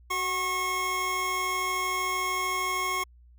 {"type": "tone pair together", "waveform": "25% pulse", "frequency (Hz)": [373.7, 1088], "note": ["F#4", "C#6"], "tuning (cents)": [17, -33], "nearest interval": "octave + perfect fifth", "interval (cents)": 1850, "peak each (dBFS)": [-32, -23], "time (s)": [0.1, 3.04], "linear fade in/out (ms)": 10, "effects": ["added 60 Hz sine -51 dBFS peak until 3.38 s", "MP3 96 kbps"]}